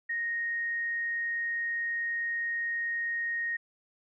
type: tone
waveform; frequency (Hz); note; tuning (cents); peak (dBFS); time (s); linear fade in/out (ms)
sine; 1864.7; A#6; 0; -29; 0.09-3.57; 10
effects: none